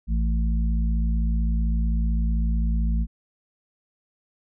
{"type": "harmonic tone", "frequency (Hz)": 55.7, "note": "A1", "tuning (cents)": 22, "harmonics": [1, 3, 4], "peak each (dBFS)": [-20, -30, -32], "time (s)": [0.07, 3.07], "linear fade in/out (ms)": 50, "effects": []}